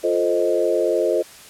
sine chord, F dominant seventh, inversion none, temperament equal, 349.2 / 440 / 523.3 / 622.3 Hz, F4 / A4 / C5 / Eb5, 0 / 0 / 0 / 0 cents, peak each -22 dBFS, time 0.03-1.23 s, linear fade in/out 20 ms, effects white hiss -43 dBFS RMS until 1.49 s + low-pass 11000 Hz 12 dB/octave

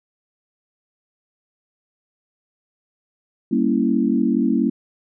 sine chord, G diminished seventh, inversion none, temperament equal, 196 / 233.1 / 277.2 / 329.6 Hz, G3 / Bb3 / Db4 / Fb4, 0 / 0 / 0 / 0 cents, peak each -23 / -19 / -21 / -23 dBFS, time 3.51-4.7 s, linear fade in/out 10 ms, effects none

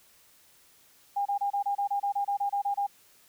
sine tone bursts, 806 Hz, G5, 48 cents sharp, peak -25 dBFS, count 14, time 1.16-2.868 s, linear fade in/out 10 ms, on 96 ms, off 28 ms, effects white hiss -60 dBFS RMS until 3.28 s

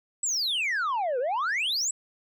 sine exponential two-way sweep, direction down then up, 8040 to 473.4 to 8040 Hz, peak -22 dBFS, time 0.23-1.91 s, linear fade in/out 5 ms, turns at 1.19 s, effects tanh soft clip ceiling -24 dBFS

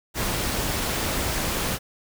pink noise with amplitude modulation, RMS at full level -24 dBFS, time 0.14-1.79 s, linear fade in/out 50 ms, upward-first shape sine, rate 280 Hz, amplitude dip 45%, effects none

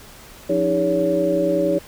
sine tone cluster, 176.3 / 286.6 / 317.2 / 406.3 / 564 Hz, F3 / D4 / D#4 / G#4 / C#5, +17 / -42 / +33 / -38 / +30 cents, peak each -27 / -28 / -22 / -24 / -19 dBFS, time 0.49-1.79 s, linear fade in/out 10 ms, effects pink hiss -43 dBFS RMS until 1.87 s

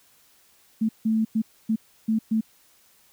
sine tone bursts at uneven times, 220.8 Hz, A3, 6 cents sharp, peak -19 dBFS, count 6, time 0.81-0.89 / 1.05-1.25 / 1.35-1.42 / 1.69-1.76 / 2.08-2.19 / 2.31-2.41 s, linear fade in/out 10 ms, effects white hiss -59 dBFS RMS until 3.12 s

